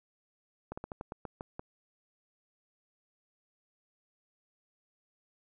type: slowing click train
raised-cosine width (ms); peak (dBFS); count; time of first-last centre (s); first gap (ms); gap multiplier
1; -25; 9; 0.72-1.595; 55; 1.19
effects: none